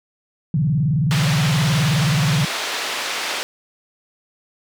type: tone with vibrato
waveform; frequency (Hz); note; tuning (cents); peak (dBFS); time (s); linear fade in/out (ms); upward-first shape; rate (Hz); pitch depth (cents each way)
sine; 147.2; D3; +4; -15; 0.54-2.45; 2; square; 19; 210
type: band-pass noise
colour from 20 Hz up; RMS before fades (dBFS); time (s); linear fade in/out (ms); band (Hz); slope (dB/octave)
white; -25; 1.11-3.43; 0; 410 to 4000; 12
effects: none